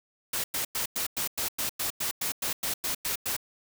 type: noise bursts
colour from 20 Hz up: white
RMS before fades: -30 dBFS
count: 15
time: 0.33-3.366 s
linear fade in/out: 5 ms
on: 110 ms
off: 99 ms
effects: none